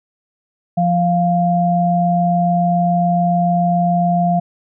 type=tone pair together; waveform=sine; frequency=174.47 / 698.5 Hz; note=F3 / F5; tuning=-1 / 0 cents; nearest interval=2 octaves; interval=2401 cents; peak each=-15 dBFS; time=0.77-4.4 s; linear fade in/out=10 ms; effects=none